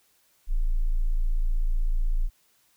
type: tone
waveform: sine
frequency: 27.98 Hz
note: A0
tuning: 30 cents sharp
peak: -20 dBFS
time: 0.47-2.3 s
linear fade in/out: 50 ms
effects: white hiss -65 dBFS RMS until 2.76 s